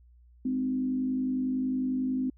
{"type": "tone with frequency modulation", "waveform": "sine", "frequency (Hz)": 258, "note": "C4", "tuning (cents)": -24, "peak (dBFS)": -26, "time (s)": [0.45, 2.3], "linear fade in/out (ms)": 5, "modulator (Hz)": 51, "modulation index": 0.48, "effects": ["added 60 Hz sine -54 dBFS peak until 2.37 s"]}